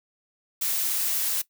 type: noise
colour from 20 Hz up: blue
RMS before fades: -26 dBFS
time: 0.61-1.42 s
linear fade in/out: 10 ms
effects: noise-tail reverb RT60 0.1 s tail -18 dB re dry